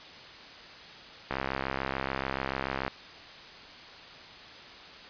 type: click train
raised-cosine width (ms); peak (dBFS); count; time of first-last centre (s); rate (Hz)
0.5; -15; 106; 1.31-2.88; 66.9
effects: white hiss -47 dBFS RMS until 5.09 s + resampled to 11025 Hz